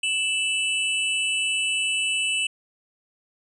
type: tone pair together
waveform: square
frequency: 2642 / 2965 Hz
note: E7 / F#7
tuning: +3 / +3 cents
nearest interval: major second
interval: 200 cents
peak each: -25 / -26 dBFS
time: 0.03-2.47 s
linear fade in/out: 5 ms
effects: resampled to 22050 Hz